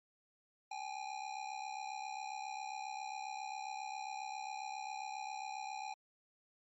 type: ring-modulated tone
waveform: square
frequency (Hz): 813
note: G#5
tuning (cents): -37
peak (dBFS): -39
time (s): 0.71-5.94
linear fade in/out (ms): 5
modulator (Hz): 33.7
effects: MP3 32 kbps